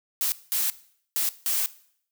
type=noise bursts at uneven times; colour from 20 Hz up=blue; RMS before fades=-25 dBFS; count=4; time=0.21-0.32 / 0.52-0.7 / 1.16-1.29 / 1.46-1.66 s; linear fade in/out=0 ms; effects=noise-tail reverb RT60 0.6 s tail -18 dB re dry